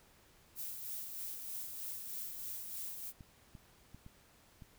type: noise with tremolo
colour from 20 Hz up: violet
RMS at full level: -42 dBFS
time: 0.55-3.13 s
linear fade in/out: 50 ms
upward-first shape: sine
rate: 3.2 Hz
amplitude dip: 40%
type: clicks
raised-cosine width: 5 ms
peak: -39 dBFS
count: 5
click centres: 3.208 / 3.552 / 3.946 / 4.064 / 4.622 s
effects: pink hiss -65 dBFS RMS until 4.78 s